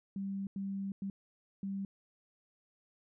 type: tone bursts at uneven times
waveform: sine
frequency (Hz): 196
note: G3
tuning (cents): 0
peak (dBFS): -35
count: 4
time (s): 0.16-0.47 / 0.56-0.92 / 1.02-1.1 / 1.63-1.85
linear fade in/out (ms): 2
effects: none